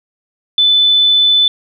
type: tone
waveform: sine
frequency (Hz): 3505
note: A7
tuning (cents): -7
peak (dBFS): -7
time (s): 0.58-1.48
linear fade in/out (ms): 2
effects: none